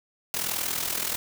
white noise with amplitude modulation, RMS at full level -26 dBFS, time 0.34-1.16 s, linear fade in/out 0 ms, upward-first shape sine, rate 41.1 Hz, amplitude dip 70%, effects none

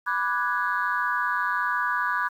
sine chord, G# half-diminished seventh, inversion first, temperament equal with one note detuned, 987.8 / 1174.7 / 1475.7 / 1661.2 Hz, B5 / D6 / F#6 / G#6, 0 / 0 / -5 / 0 cents, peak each -28 dBFS, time 0.06-2.29 s, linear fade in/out 20 ms, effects tanh soft clip ceiling -13 dBFS + 9-bit

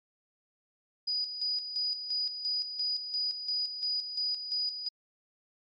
sine tone with tremolo, 4932 Hz, D#8, 16 cents flat, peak -28 dBFS, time 1.07-4.89 s, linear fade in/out 10 ms, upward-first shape square, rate 2.9 Hz, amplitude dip 60%, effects MP3 32 kbps

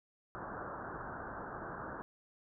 white low-pass noise, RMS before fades -44 dBFS, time 0.35-2.02 s, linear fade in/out 0 ms, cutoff 1600 Hz, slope 96 dB/octave, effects none

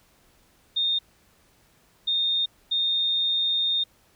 sine tone bursts at uneven times, 3662 Hz, A#7, 32 cents flat, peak -21 dBFS, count 3, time 0.76-0.99 / 2.07-2.46 / 2.71-3.84 s, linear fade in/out 10 ms, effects pink hiss -61 dBFS RMS until 4.15 s

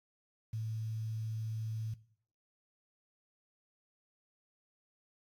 sine tone with quantisation, 110.7 Hz, A2, 11 cents sharp, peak -35 dBFS, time 0.53-1.94 s, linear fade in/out 5 ms, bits 10, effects noise-tail reverb RT60 0.6 s tail -19 dB re dry + AAC 64 kbps

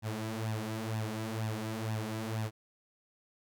sawtooth tone with flanger, 110 Hz, A2, in tune, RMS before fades -36 dBFS, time 0.02-2.51 s, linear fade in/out 50 ms, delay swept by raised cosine 1.1 to 6.1 ms, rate 2.1 Hz, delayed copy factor +0.7, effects none

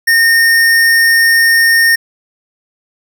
square tone, 1834 Hz, A#6, 29 cents flat, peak -7 dBFS, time 0.07-1.96 s, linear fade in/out 10 ms, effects none

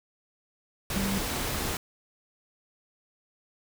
sine tone in noise, 196 Hz, G3, in tune, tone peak -28 dBFS, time 0.96-1.18 s, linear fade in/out 2 ms, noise pink, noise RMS -31 dBFS, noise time 0.9-1.77 s, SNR 0 dB, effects none

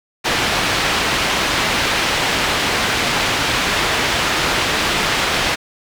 white low-pass noise, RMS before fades -18 dBFS, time 0.24-5.56 s, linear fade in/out 20 ms, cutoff 3200 Hz, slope 12 dB/octave, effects none

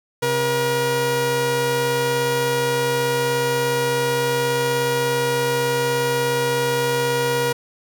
sawtooth tone pair together, 133.85 / 478.1 Hz, C3 / A#4, +40 / +44 cents, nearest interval octave + minor seventh, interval 2204 cents, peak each -22 / -15 dBFS, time 0.22-7.53 s, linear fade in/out 10 ms, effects none

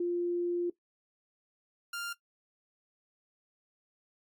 sine / sawtooth tone pair in turn, 349.2 / 1396.8 Hz, F4 / F6, 0 / 0 cents, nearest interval 2 octaves, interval 2400 cents, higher second, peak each -28 / -32 dBFS, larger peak first, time 0-0.7 / 1.93-2.13 s, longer first, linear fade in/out 5 ms, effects noise-tail reverb RT60 0.1 s tail -17 dB re dry + AAC 64 kbps

